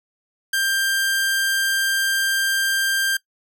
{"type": "tone", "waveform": "sawtooth", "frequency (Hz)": 1586, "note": "G6", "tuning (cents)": 20, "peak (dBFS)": -15, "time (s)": [0.53, 3.17], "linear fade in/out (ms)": 5, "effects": ["noise-tail reverb RT60 0.1 s tail -21 dB re dry"]}